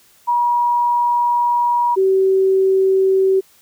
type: tone pair in turn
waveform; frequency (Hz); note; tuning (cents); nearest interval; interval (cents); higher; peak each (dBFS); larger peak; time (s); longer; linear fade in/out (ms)
sine; 960 / 382.6; B5 / G4; -49 / -42; octave + major third; 1593; first; -13 / -11; second; 0.27-1.96 / 1.96-3.41; first; 20
effects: white hiss -52 dBFS RMS until 3.61 s